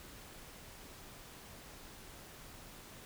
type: silence
effects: pink hiss -53 dBFS RMS until 3.05 s